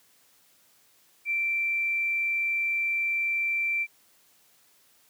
triangle tone with tanh clipping, 2347 Hz, D7, 2 cents flat, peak -24 dBFS, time 1.25-3.87 s, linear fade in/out 50 ms, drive 2 dB, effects white hiss -62 dBFS RMS until 5.09 s + high-pass 100 Hz 12 dB/octave

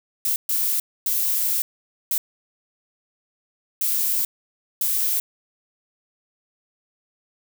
violet noise bursts at uneven times, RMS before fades -22 dBFS, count 6, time 0.25-0.36 / 0.49-0.8 / 1.06-1.62 / 2.11-2.18 / 3.81-4.25 / 4.81-5.2 s, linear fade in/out 2 ms, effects none

